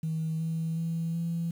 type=tone with pitch steps; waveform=sine; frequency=159.8 / 162.5 / 165.24 / 168.04 Hz; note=D#3 / E3 / E3 / E3; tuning=+47 / -24 / +4 / +34 cents; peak=-27 dBFS; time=0.03-1.51 s; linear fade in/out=5 ms; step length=370 ms; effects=tanh soft clip ceiling -24 dBFS + 9-bit